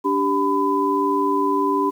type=tone cluster; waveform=sine; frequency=290.1 / 391.2 / 1004 Hz; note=D4 / G4 / B5; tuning=-21 / -4 / +28 cents; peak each=-22 / -22 / -20 dBFS; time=0.04-1.91 s; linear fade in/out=20 ms; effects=8-bit